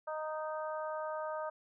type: harmonic tone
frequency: 310.2 Hz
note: D#4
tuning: 5 cents flat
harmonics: 2 / 3 / 4 / 5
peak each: -38 / -42 / -43 / -49 dBFS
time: 0.07-1.5 s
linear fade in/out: 10 ms
effects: none